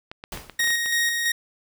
clicks, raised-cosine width 0.3 ms, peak -20 dBFS, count 10, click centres 0.115 / 0.239 / 0.327 / 0.374 / 0.497 / 0.602 / 0.642 / 0.674 / 0.705 / 0.86 s
pink noise with exponential decay, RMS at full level -31 dBFS, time 0.32-0.64 s, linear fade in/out 2 ms, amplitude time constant 69 ms
sawtooth tone with tremolo, 1873 Hz, A#6, 8 cents sharp, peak -16 dBFS, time 0.59-1.32 s, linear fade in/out 5 ms, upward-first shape square, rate 3 Hz, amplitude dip 35%
effects none

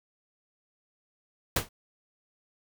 pink noise with exponential decay, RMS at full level -20 dBFS, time 1.56-1.69 s, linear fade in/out 5 ms, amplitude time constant 27 ms, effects none

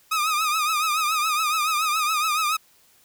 sawtooth tone with vibrato, 1244.5 Hz, D#6, in tune, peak -17 dBFS, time 0.11-2.57 s, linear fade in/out 10 ms, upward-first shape triangle, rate 7.1 Hz, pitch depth 97 cents each way, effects white hiss -58 dBFS RMS until 3.04 s

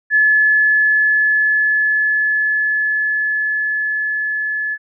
sine tone with level ramp, 1718 Hz, A6, 42 cents flat, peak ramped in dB -9 to -18 dBFS, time 0.1-4.78 s, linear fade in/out 50 ms, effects none

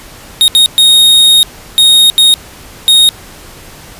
45% pulse tone bursts at uneven times, 3729 Hz, A#7, in tune, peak -3 dBFS, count 6, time 0.41-0.48 / 0.55-0.66 / 0.78-1.43 / 1.78-2.1 / 2.18-2.34 / 2.88-3.09 s, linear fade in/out 0 ms, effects pink hiss -33 dBFS RMS until 3.99 s + resampled to 32000 Hz

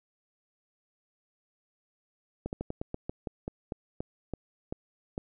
slowing click train, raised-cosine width 2 ms, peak -20 dBFS, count 14, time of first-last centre 2.46-5.179 s, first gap 69 ms, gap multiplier 1.17, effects none

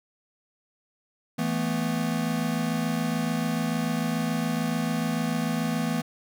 square chord, E suspended fourth, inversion none, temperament equal, 164.81 / 220 / 246.9 Hz, E3 / A3 / B3, 0 / 0 / 0 cents, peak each -30 dBFS, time 1.38-6.02 s, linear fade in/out 10 ms, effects none

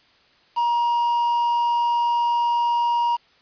triangle tone with quantisation, 948 Hz, A#5, 29 cents sharp, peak -16 dBFS, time 0.56-3.17 s, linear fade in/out 20 ms, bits 6, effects white hiss -57 dBFS RMS until 3.41 s + resampled to 11025 Hz

